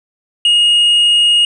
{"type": "tone", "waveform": "triangle", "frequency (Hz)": 2866, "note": "F7", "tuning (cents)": 44, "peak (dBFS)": -6, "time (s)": [0.45, 1.45], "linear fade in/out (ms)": 2, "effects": ["resampled to 24000 Hz"]}